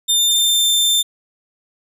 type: tone with pitch glide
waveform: sawtooth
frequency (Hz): 3601 to 3576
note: A7 to A7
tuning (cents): +39 to +27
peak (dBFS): -10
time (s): 0.08-1.03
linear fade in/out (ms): 20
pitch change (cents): -12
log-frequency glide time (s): 0.22-0.68
effects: none